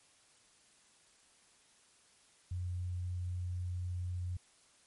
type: tone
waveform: sine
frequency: 89.6 Hz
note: F2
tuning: 45 cents sharp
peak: -35 dBFS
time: 2.51-4.37 s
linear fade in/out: 5 ms
effects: white hiss -66 dBFS RMS until 4.86 s + MP3 48 kbps